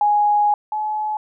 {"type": "tone pair in turn", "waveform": "sine", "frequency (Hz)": [830.6, 853.5], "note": ["G#5", "G#5"], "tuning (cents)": [0, 47], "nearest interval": "unison", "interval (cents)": 47, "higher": "second", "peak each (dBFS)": [-13, -20], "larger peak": "first", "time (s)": [[0.01, 0.54], [0.72, 1.17]], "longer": "first", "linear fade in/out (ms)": 2, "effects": []}